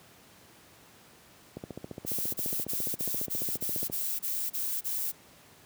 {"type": "click train", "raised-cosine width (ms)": 2, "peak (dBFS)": -24, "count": 35, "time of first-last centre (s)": [1.57, 3.899], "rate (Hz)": 14.6}
{"type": "noise bursts", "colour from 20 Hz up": "violet", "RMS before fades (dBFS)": -32, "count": 10, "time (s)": [2.06, 5.121], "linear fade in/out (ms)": 20, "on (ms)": 280, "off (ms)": 29}
{"effects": ["pink hiss -56 dBFS RMS until 5.65 s", "high-pass 100 Hz 12 dB/octave"]}